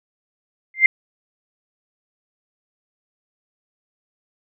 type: tone with exponential growth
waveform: sine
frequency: 2093 Hz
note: C7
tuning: in tune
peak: -3 dBFS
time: 0.74-0.86 s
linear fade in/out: 2 ms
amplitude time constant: 24 ms
effects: none